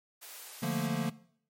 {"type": "high-pass noise", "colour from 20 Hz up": "white", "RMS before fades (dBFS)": -47, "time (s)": [0.21, 0.88], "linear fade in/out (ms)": 20, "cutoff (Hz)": 410, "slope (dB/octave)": 24}
{"type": "chord", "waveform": "square", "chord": "Bb major seventh", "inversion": "first", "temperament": "equal", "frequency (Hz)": [146.83, 174.61, 220, 233.1], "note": ["D3", "F3", "A3", "Bb3"], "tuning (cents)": [0, 0, 0, 0], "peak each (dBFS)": [-36, -36, -38, -36], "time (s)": [0.62, 1.1], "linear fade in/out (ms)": 10}
{"effects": ["noise-tail reverb RT60 0.6 s tail -19 dB re dry", "MP3 64 kbps"]}